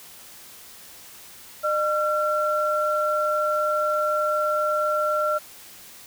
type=tone pair together; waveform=sine; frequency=606.7 / 1362 Hz; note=D#5 / F6; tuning=-44 / -44 cents; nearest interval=octave + major second; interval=1400 cents; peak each=-23 dBFS; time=1.63-5.39 s; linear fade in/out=20 ms; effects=white hiss -45 dBFS RMS until 6.06 s